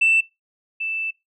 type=tone pair in turn; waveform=sine; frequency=2665 / 2647 Hz; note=E7 / E7; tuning=+18 / +7 cents; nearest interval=unison; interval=11 cents; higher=first; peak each=-12 / -23 dBFS; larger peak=first; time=0.01-0.21 / 0.8-1.11 s; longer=second; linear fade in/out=10 ms; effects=noise-tail reverb RT60 0.2 s tail -22 dB re dry + tanh soft clip ceiling -10 dBFS